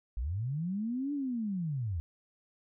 sine linear two-way sweep, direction up then down, 50 to 293.7 to 76.3 Hz, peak -31 dBFS, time 0.17-2 s, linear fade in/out 0 ms, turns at 1.13 s, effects none

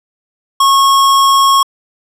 square tone, 1094 Hz, C#6, 23 cents flat, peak -7 dBFS, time 0.6-1.63 s, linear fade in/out 5 ms, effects low-pass 12000 Hz 12 dB/octave

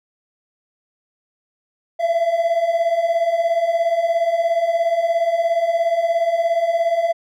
triangle beating tone pair, 659.3 / 676.3 Hz, E5 / E5, 0 / +44 cents, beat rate 17 Hz, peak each -20 / -15 dBFS, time 1.99-7.13 s, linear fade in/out 20 ms, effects none

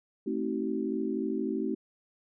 sine chord, A diminished seventh, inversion none, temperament just, 220 / 264 / 316.8 / 380.2 Hz, A3 / C4 / Eb4 / Gb4, 0 / +16 / +31 / +47 cents, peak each -34 dBFS, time 0.26-1.75 s, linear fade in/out 10 ms, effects none

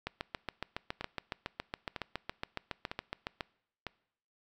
two click trains, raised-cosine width 0.3 ms, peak -21 / -19 dBFS, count 4 / 25, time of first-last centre 1.01-3.867 / 0.07-3.408 s, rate 1.05 / 7.19 Hz, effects noise-tail reverb RT60 0.7 s tail -23 dB re dry

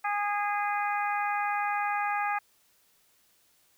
harmonic tone, 411 Hz, G#4, 18 cents flat, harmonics 2 / 3 / 4 / 5 / 6, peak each -29 / -33 / -35 / -37 / -39 dBFS, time 0.04-2.39 s, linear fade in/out 10 ms, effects white hiss -66 dBFS RMS until 3.77 s

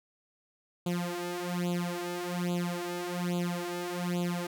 sawtooth tone with flanger, 175.9 Hz, F3, 13 cents sharp, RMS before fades -33 dBFS, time 0.86-4.47 s, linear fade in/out 5 ms, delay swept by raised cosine 0.27 to 3.37 ms, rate 1.2 Hz, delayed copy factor +0.95, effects none

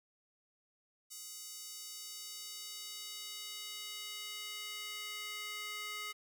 square tone with high-pass filter sweep, 420 Hz, G#4, 19 cents sharp, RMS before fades -45 dBFS, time 1.1-6.13 s, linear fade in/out 20 ms, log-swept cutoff 6400 to 1800 Hz, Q 1.4, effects none

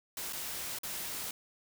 white noise with dropouts, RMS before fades -39 dBFS, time 0.17-1.31 s, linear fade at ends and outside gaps 2 ms, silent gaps 0.326-0.331 / 0.787-0.833 s, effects none

